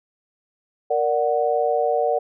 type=chord; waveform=sine; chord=Bb augmented; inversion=none; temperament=equal; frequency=466.2 / 587.3 / 740 Hz; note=Bb4 / D5 / F#5; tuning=0 / 0 / 0 cents; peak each=-22 dBFS; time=0.9-2.19 s; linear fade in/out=10 ms; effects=none